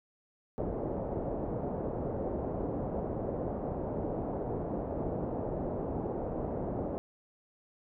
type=low-pass noise; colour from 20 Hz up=white; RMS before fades=-35 dBFS; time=0.58-6.98 s; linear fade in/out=0 ms; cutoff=640 Hz; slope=24 dB/octave; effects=none